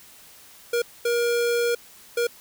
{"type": "tone bursts at uneven times", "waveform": "square", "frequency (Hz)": 474.4, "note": "A#4", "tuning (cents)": 30, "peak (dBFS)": -21, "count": 3, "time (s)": [[0.73, 0.82], [1.05, 1.75], [2.17, 2.27]], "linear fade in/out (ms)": 5, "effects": ["white hiss -49 dBFS RMS until 2.4 s"]}